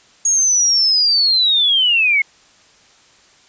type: linear sweep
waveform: sine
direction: down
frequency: 6645 to 2141 Hz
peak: -11 dBFS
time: 0.25-2.22 s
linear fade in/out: 5 ms
effects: white hiss -50 dBFS RMS until 3.48 s + resampled to 16000 Hz